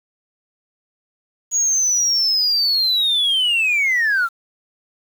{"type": "linear sweep", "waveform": "sine", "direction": "down", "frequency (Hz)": [6750, 1318.5], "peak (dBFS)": -13, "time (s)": [1.51, 4.29], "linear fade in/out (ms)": 50, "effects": ["tanh soft clip ceiling -12 dBFS", "7-bit"]}